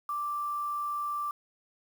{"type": "tone with quantisation", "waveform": "sine", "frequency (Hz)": 1175, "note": "D6", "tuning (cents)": 1, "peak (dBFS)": -30, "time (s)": [0.09, 1.31], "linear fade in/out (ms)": 2, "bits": 8, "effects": []}